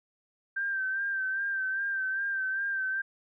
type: tone with vibrato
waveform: sine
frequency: 1568 Hz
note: G6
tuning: in tune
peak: -28 dBFS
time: 0.56-3.02 s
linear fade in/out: 10 ms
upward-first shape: sine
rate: 2.5 Hz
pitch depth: 41 cents each way
effects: none